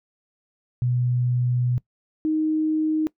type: tone pair in turn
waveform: sine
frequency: 123.47 / 311.8 Hz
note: B2 / D#4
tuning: 0 / +4 cents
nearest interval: octave + major third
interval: 1604 cents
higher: second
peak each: -19 dBFS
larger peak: neither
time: 0.82-1.78 / 2.25-3.07 s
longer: first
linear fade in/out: 0 ms
effects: noise-tail reverb RT60 0.1 s tail -21 dB re dry